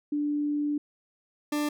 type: tone pair in turn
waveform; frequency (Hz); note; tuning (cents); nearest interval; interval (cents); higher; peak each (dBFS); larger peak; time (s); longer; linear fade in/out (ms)
sine / 40% pulse; 293.7 / 296.1; D4 / D4; 0 / +14; unison; 14; second; -25; neither; 0.12-0.78 / 1.52-1.69; first; 5
effects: none